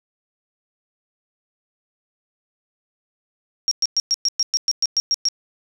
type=tone bursts; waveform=sine; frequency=5588 Hz; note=F8; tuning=in tune; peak=-15 dBFS; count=12; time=3.68-5.286 s; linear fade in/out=0 ms; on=33 ms; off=110 ms; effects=none